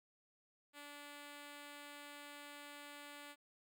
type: tone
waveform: 5% pulse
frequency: 290 Hz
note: D4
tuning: 22 cents flat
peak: -40 dBFS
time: 0.73-3.36 s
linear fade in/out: 50 ms
effects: none